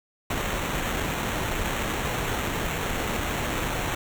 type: noise with sample-and-hold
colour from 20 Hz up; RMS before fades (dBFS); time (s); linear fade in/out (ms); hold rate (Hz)
pink; -28; 0.3-3.95; 5; 4900
effects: none